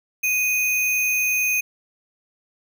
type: tone with sample-and-hold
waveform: sine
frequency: 2489 Hz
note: D#7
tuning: in tune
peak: -18 dBFS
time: 0.23-1.61 s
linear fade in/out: 10 ms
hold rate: 8820 Hz
effects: none